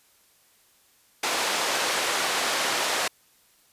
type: band-pass noise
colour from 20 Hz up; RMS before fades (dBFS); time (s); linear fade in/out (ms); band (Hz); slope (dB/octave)
pink; -26; 1.23-3.08; 5; 570 to 7900; 12
effects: white hiss -61 dBFS RMS until 3.72 s + resampled to 32000 Hz